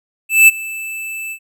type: tone with ADSR envelope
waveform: square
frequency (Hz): 2637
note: E7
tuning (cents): 0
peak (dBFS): -3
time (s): 0.29-1.39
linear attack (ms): 190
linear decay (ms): 23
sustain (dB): -21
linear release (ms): 74
effects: none

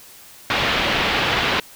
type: low-pass noise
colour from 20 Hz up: white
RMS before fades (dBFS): -20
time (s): 0.5-1.6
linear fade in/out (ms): 2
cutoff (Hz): 3400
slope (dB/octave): 24
effects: white hiss -44 dBFS RMS until 1.75 s

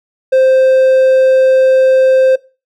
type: tone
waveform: triangle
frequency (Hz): 523.3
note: C5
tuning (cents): 0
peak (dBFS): -4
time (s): 0.32-2.36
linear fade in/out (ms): 10
effects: noise-tail reverb RT60 0.3 s tail -20 dB re dry

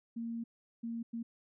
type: tone bursts at uneven times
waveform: sine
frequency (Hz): 231.2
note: A#3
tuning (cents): -14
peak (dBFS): -36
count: 3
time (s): 0.16-0.44 / 0.83-1.03 / 1.13-1.23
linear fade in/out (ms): 10
effects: none

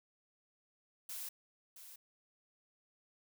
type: noise with echo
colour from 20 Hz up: blue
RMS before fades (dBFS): -44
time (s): 1.09-1.29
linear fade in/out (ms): 5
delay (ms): 670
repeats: 1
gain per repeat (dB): -10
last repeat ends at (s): 1.96
effects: none

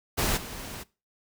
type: noise with level steps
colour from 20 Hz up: pink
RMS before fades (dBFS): -26 / -39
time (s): 0.17-0.84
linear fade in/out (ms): 20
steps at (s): 0.36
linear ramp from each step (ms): 20
effects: noise-tail reverb RT60 0.3 s tail -21 dB re dry

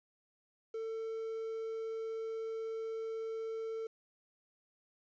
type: tone with quantisation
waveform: triangle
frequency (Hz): 447.3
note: A4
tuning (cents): +28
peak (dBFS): -35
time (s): 0.74-3.87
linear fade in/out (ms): 5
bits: 10
effects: resampled to 16000 Hz

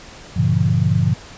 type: chord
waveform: sine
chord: G diminished seventh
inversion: none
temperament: just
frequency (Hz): 98 / 117.6 / 141.12 / 169.34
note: G2 / Bb2 / Db3 / Fb3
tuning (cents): 0 / +16 / +31 / +47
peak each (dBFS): -19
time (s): 0.36-1.14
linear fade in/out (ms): 10
effects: pink hiss -39 dBFS RMS until 1.37 s + resampled to 16000 Hz

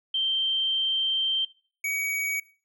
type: tone pair in turn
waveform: sine / square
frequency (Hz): 3136 / 2259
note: G7 / C#7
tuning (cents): 0 / +32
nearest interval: tritone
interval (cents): 568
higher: first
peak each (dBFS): -23 / -27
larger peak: first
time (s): 0.14-1.45 / 1.84-2.4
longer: first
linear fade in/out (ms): 5
effects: noise-tail reverb RT60 0.4 s tail -19 dB re dry

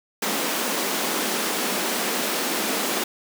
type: high-pass noise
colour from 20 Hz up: pink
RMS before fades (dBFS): -25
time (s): 0.22-3.04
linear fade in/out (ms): 5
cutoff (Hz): 200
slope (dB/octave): 48
effects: none

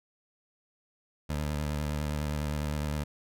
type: tone with vibrato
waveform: 20% pulse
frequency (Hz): 74.6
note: D2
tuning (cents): +28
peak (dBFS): -25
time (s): 1.29-3.04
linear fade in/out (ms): 10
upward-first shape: square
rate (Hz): 9.8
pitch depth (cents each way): 33
effects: none

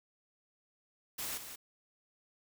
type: noise with echo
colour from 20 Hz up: white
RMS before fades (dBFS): -39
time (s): 1.18-1.38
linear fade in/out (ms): 10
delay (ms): 180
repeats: 1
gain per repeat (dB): -8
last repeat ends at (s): 1.56
effects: none

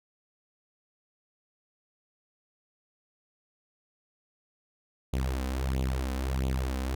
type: tone with flanger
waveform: sawtooth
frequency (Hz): 65.41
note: C2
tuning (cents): 0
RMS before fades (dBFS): -30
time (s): 5.13-6.95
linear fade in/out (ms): 5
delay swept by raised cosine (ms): 0.28 to 3.98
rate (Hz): 1.5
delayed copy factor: +0.75
effects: none

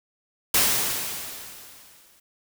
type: noise with exponential decay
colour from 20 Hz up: white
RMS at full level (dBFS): -18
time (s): 0.54-2.2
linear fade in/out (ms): 5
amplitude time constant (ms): 360
effects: none

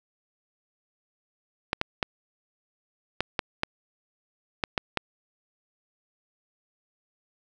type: clicks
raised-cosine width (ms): 0.3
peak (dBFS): -8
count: 9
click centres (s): 1.731 / 1.814 / 2.028 / 3.206 / 3.392 / 3.634 / 4.638 / 4.778 / 4.973
effects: none

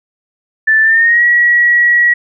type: tone with pitch glide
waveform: sine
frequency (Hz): 1760 to 1919.3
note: A6 to B6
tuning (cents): 0 to -50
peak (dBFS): -6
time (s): 0.67-2.14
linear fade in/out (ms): 10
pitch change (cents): +150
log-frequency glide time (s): 0.82-1.24
effects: none

